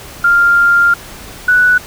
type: tone pair in turn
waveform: sine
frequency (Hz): 1396.9 / 1480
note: F6 / F#6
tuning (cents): 0 / 0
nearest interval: minor second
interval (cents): 100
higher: second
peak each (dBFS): -6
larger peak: neither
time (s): 0.24-0.94 / 1.48-1.78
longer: first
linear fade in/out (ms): 5
effects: pink hiss -32 dBFS RMS until 1.86 s